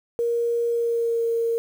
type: tone with pitch glide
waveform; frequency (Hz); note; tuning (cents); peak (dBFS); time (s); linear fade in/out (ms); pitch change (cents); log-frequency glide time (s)
sine; 470 to 461.7; A#4 to A#4; +14 to -17; -20; 0.19-1.58; 0; -31; 0.68-1.26
effects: 8-bit